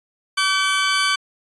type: tone pair together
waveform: 20% pulse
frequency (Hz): 1148 / 1530.1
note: D6 / G6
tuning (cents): -40 / -42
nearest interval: perfect fourth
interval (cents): 498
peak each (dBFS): -15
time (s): 0.37-1.16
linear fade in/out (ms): 10
effects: resampled to 22050 Hz